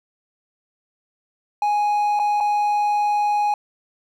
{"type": "tone with dropouts", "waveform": "triangle", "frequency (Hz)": 830.6, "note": "G#5", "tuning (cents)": 0, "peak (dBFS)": -15, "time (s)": [1.62, 3.54], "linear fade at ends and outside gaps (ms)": 2, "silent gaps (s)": [[2.192, 2.197], [2.403, 2.407]], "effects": []}